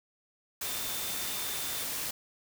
sine tone in noise, 3575 Hz, A7, 27 cents sharp, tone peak -43 dBFS, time 0.65-1.83 s, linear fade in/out 5 ms, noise white, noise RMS -35 dBFS, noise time 0.61-2.11 s, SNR -11 dB, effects none

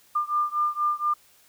sine beating tone pair, 1198 / 1202.2 Hz, D6 / D6, +34 / +40 cents, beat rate 4.2 Hz, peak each -25 / -26 dBFS, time 0.15-1.14 s, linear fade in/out 10 ms, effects white hiss -58 dBFS RMS until 1.48 s

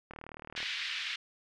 click train, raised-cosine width 0.5 ms, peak -29 dBFS, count 21, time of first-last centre 0.11-0.629 s, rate 38.5 Hz
pink band-pass noise, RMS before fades -37 dBFS, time 0.56-1.16 s, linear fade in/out 5 ms, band 1900 to 4100 Hz, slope 24 dB/octave
effects none

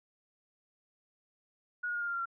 sine tone with pitch steps, 1452 / 1437.8 / 1423.8 / 1409.8 / 1396.1 / 1382.4 / 1368.9 Hz, F#6 / F6 / F6 / F6 / F6 / F6 / F6, -33 / +50 / +33 / +16 / -1 / -18 / -35 cents, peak -32 dBFS, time 1.83-2.257 s, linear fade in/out 10 ms, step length 61 ms, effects none

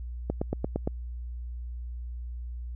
click train, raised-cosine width 2 ms, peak -14 dBFS, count 6, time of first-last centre 0.3-0.875 s, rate 8.7 Hz, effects added 60 Hz sine -34 dBFS peak until 2.75 s

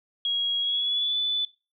sine tone with pitch glide, 3300 to 3486 Hz, G#7 to A7, -12 to -17 cents, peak -23 dBFS, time 0.25-1.45 s, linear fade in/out 2 ms, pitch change +95 cents, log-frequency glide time 0.61-1.17 s, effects noise-tail reverb RT60 0.3 s tail -20 dB re dry

